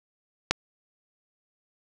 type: click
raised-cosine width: 0.2 ms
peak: -3 dBFS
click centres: 0.51 s
effects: none